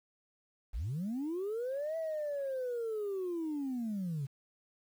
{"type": "linear two-way sweep", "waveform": "sine", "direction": "up then down", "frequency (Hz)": [38.49, 657, 130.7], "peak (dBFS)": -32, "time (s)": [0.73, 4.27], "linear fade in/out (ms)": 20, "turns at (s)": 1.97, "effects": ["tanh soft clip ceiling -31 dBFS", "10-bit"]}